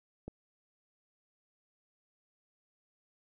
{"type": "click", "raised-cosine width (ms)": 2, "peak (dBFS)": -28, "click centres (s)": 0.28, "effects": []}